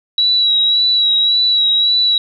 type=tone with vibrato; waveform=sine; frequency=3896 Hz; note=B7; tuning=24 cents flat; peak=-10 dBFS; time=0.18-2.18 s; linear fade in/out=2 ms; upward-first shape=sine; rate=1.8 Hz; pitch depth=30 cents each way; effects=none